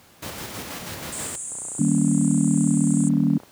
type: noise with tremolo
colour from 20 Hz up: pink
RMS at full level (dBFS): -32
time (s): 0.22-1.36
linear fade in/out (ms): 10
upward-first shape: square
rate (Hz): 6.2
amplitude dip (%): 30
type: band-pass noise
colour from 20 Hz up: pink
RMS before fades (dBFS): -33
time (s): 1.12-3.09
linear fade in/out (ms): 5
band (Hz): 7100 to 9400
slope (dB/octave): 96
type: click train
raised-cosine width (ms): 1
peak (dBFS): -28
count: 59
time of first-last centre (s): 1.52-3.434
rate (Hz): 30.3
type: chord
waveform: sine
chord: Eb dominant seventh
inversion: none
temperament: just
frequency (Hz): 155.56 / 194.45 / 233.3 / 280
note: Eb3 / G3 / Bb3 / Db4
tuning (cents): 0 / -14 / +2 / +18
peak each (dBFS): -22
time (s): 1.79-3.38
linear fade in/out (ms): 5
effects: pink hiss -52 dBFS RMS until 3.51 s + high-pass 100 Hz 12 dB/octave